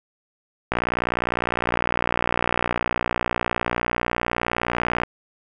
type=click train; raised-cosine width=0.5 ms; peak=-6 dBFS; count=259; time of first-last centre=0.72-5.034 s; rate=59.8 Hz; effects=none